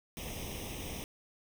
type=noise with comb filter; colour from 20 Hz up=pink; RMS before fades=-41 dBFS; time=0.17-1.04 s; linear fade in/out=0 ms; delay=0.34 ms; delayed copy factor=+0.8; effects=none